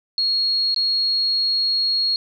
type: tone with dropouts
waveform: sine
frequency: 4300 Hz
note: C8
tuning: 47 cents sharp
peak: -17 dBFS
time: 0.18-2.16 s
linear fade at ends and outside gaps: 1 ms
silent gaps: 0.745-0.762 s
effects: none

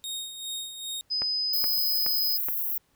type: tone with tremolo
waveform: sawtooth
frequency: 3723 Hz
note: A#7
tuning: 3 cents flat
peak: -28 dBFS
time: 0.04-1.01 s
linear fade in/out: 0 ms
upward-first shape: sine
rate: 2.5 Hz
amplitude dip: 60%
type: tone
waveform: sine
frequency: 5020 Hz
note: D#8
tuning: 15 cents sharp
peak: -25 dBFS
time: 1.1-2.38 s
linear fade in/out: 20 ms
type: click train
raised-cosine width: 0.5 ms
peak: -20 dBFS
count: 4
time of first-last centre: 1.22-2.486 s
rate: 2.37 Hz
type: high-pass noise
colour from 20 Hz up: white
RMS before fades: -29 dBFS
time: 1.53-2.78 s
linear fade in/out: 5 ms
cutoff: 12000 Hz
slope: 96 dB/octave
effects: pink hiss -68 dBFS RMS until 2.95 s

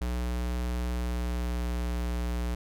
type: tone with pitch glide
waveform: square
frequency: 60.7 to 59.9 Hz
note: B1 to A#1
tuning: -29 to +48 cents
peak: -29 dBFS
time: 0.01-2.55 s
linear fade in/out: 5 ms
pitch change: -23 cents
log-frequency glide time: 0.96-1.64 s
effects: none

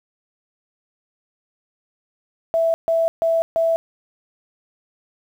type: tone bursts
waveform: sine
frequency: 659.3 Hz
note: E5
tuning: in tune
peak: -15 dBFS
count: 4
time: 2.54-3.76 s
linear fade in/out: 0 ms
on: 200 ms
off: 140 ms
effects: 8-bit

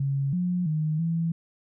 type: tone with pitch steps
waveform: sine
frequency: 138.1 / 178.9 / 154.8 / 165.8 Hz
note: C#3 / F3 / D#3 / E3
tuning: -6 / +42 / -9 / +10 cents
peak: -23 dBFS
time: 0-1.32 s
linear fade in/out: 5 ms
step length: 330 ms
effects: none

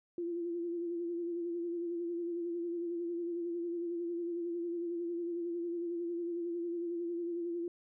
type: tone with vibrato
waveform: sine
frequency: 342.9 Hz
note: F4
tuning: 32 cents flat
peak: -34 dBFS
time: 0.18-7.68 s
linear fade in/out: 2 ms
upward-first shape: sine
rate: 11 Hz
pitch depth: 38 cents each way
effects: none

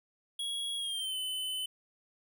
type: tone with pitch glide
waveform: square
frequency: 3322 to 3029 Hz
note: G#7 to F#7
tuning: 0 to +40 cents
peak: -34 dBFS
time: 0.39-1.66 s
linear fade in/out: 5 ms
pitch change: -160 cents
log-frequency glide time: 0.77-1.17 s
effects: none

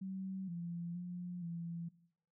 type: tone with pitch steps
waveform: sine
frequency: 190.3 / 171.3 / 177.5 / 169.1 Hz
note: F#3 / F3 / F3 / E3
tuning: +49 / -33 / +28 / +44 cents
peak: -40 dBFS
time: 0.01-1.89 s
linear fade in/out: 10 ms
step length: 470 ms
effects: noise-tail reverb RT60 0.7 s tail -19 dB re dry

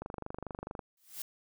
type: click train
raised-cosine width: 1 ms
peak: -25 dBFS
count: 20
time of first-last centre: 0.02-0.792 s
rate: 24.6 Hz
type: noise with exponential growth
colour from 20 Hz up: blue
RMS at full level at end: -37 dBFS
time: 0.97-1.22 s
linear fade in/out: 2 ms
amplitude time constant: 54 ms
effects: none

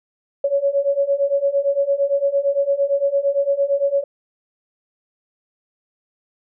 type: beating tone pair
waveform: sine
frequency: 554.4 / 563.2 Hz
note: C#5 / C#5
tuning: 0 / +27 cents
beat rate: 8.8 Hz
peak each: -20 / -18 dBFS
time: 0.44-4.04 s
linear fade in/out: 5 ms
effects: none

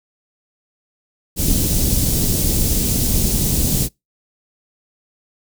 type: band-stop noise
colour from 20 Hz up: pink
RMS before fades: -17 dBFS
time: 1.36-3.89 s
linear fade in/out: 50 ms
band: 280 to 6300 Hz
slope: 12 dB/octave
effects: noise-tail reverb RT60 0.2 s tail -26 dB re dry

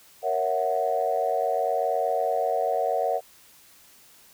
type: chord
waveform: sine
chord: F# dominant seventh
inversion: first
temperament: equal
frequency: 466.2 / 554.4 / 659.3 / 740 Hz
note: A#4 / C#5 / E5 / F#5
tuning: 0 / 0 / 0 / 0 cents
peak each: -29 / -28 / -27 / -26 dBFS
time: 0.22-3.21 s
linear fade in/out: 50 ms
effects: tanh soft clip ceiling -12 dBFS + white hiss -54 dBFS RMS until 4.33 s

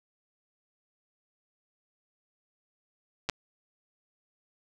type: clicks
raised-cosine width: 0.2 ms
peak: -12 dBFS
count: 2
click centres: 3.29 / 3.297 s
effects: none

